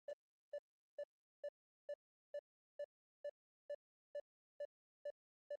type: tone bursts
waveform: triangle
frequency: 581 Hz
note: D5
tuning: 19 cents flat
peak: -40 dBFS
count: 13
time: 0.08-5.556 s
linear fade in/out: 5 ms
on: 52 ms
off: 400 ms
effects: tanh soft clip ceiling -36 dBFS + Opus 32 kbps